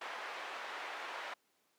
pink band-pass noise, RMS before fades -44 dBFS, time 0.01-1.34 s, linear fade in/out 5 ms, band 770 to 2300 Hz, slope 12 dB/octave, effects pink hiss -75 dBFS RMS until 1.78 s + high-pass 300 Hz 12 dB/octave

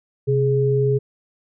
sine tone pair together, 130.81 / 417.1 Hz, C3 / G#4, 0 / +7 cents, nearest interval octave + minor sixth, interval 2007 cents, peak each -18 dBFS, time 0.27-0.99 s, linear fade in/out 20 ms, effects none

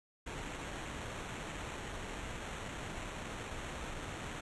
pink noise with sample-and-hold, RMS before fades -43 dBFS, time 0.26-4.41 s, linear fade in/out 10 ms, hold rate 4900 Hz, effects resampled to 24000 Hz

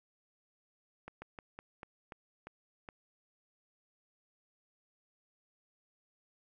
slowing click train, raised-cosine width 0.5 ms, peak -30 dBFS, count 8, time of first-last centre 1.08-2.888 s, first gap 140 ms, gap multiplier 1.2, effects none

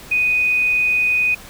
sine tone, 2489 Hz, D#7, in tune, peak -14 dBFS, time 0.11-1.35 s, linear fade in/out 10 ms, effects pink hiss -39 dBFS RMS until 1.49 s

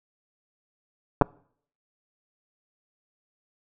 clicks, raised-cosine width 1 ms, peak -3 dBFS, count 2, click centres 1.213 / 1.22 s, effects noise-tail reverb RT60 0.6 s tail -26 dB re dry

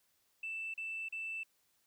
sine tone bursts, 2654 Hz, E7, 11 cents sharp, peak -37 dBFS, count 3, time 0.43-1.434 s, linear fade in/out 5 ms, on 310 ms, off 37 ms, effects tanh soft clip ceiling -34 dBFS + white hiss -75 dBFS RMS until 1.86 s

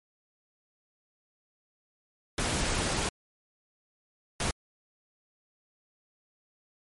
pink noise bursts at uneven times, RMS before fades -29 dBFS, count 2, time 2.38-3.09 / 4.4-4.51 s, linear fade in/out 2 ms, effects MP3 48 kbps

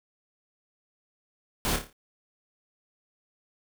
pink noise with echo, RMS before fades -28 dBFS, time 1.65-1.76 s, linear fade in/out 0 ms, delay 28 ms, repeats 6, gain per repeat -6 dB, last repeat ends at 1.928 s, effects none

